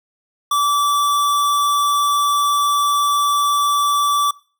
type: tone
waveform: square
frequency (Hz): 1158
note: D6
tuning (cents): -25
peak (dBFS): -15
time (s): 0.51-4.31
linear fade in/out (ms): 5
effects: noise-tail reverb RT60 0.4 s tail -21 dB re dry